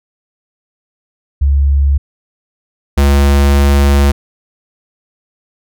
sine / square tone pair in turn, 70 / 70.29 Hz, C#2 / C#2, +18 / +25 cents, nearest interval unison, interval 7 cents, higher second, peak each -7 dBFS, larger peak neither, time 1.41-1.98 / 2.97-4.12 s, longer second, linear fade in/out 10 ms, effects none

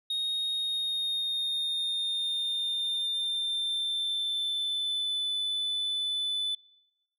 sine tone with pitch glide, 3729 to 3499 Hz, A#7 to A7, 0 to -10 cents, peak -25 dBFS, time 0.1-6.55 s, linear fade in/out 5 ms, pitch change -110 cents, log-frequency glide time 0.52-5.2 s, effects noise-tail reverb RT60 1.0 s tail -26 dB re dry + tanh soft clip ceiling -27 dBFS

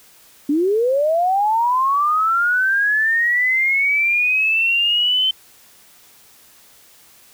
sine linear sweep, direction up, 277.2 to 3089 Hz, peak -14 dBFS, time 0.49-5.31 s, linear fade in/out 5 ms, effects white hiss -49 dBFS RMS until 7.33 s

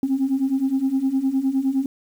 sine beating tone pair, 261.6 / 271.3 Hz, C4 / C#4, 0 / -37 cents, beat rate 9.7 Hz, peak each -22 / -19 dBFS, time 0.03-1.86 s, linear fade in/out 2 ms, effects tanh soft clip ceiling -13 dBFS + 8-bit

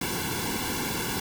pink noise with comb filter, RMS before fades -30 dBFS, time 0.01-1.2 s, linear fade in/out 5 ms, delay 1.6 ms, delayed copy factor -0.95, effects none

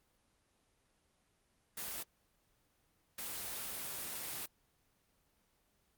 white noise bursts at uneven times, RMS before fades -42 dBFS, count 2, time 1.77-2.03 / 3.18-4.46 s, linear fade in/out 5 ms, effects pink hiss -75 dBFS RMS until 5.97 s + Opus 24 kbps

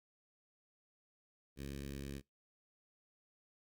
10% pulse tone with notch filter, 69.3 Hz, C#2, in tune, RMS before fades -45 dBFS, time 1.56-2.22 s, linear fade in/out 50 ms, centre 920 Hz, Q 0.61, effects noise-tail reverb RT60 0.2 s tail -24 dB re dry + Opus 48 kbps

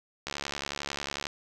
click train, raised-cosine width 0.2 ms, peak -15 dBFS, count 72, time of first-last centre 0.27-1.269 s, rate 71.1 Hz, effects none

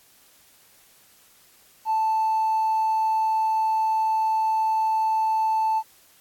sine tone with hard clipping, 880 Hz, A5, in tune, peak -20 dBFS, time 1.85-5.83 s, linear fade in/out 50 ms, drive 1 dB, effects white hiss -56 dBFS RMS until 6.2 s + AAC 64 kbps

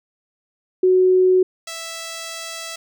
sine / 5% pulse tone pair in turn, 370 / 659.3 Hz, F#4 / E5, 0 / 0 cents, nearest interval minor seventh, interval 1000 cents, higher second, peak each -11 / -18 dBFS, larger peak first, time 0.83-1.43 / 1.67-2.76 s, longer second, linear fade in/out 5 ms, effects none

